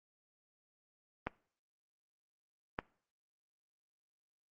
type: clicks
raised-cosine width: 0.5 ms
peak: -19 dBFS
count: 2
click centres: 1.27 / 2.789 s
effects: noise-tail reverb RT60 0.5 s tail -23 dB re dry + Opus 32 kbps